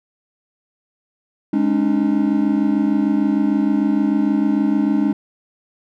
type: chord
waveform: triangle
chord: Ab suspended fourth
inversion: none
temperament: equal with one note detuned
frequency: 207.7 / 277.2 / 303.8 Hz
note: Ab3 / Db4 / Eb4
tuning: 0 / 0 / -41 cents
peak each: -17 dBFS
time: 1.53-5.13 s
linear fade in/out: 5 ms
effects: none